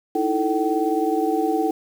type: tone cluster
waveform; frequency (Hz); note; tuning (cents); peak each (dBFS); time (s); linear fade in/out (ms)
sine; 311.9 / 331.2 / 439.6 / 765; D#4 / E4 / A4 / G5; +4 / +8 / -2 / -42; -24; 0.15-1.71; 5
effects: 7-bit